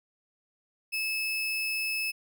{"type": "tone", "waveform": "35% pulse", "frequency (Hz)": 2604, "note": "E7", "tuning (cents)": -22, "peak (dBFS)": -27, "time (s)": [0.92, 2.12], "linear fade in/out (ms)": 20, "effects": []}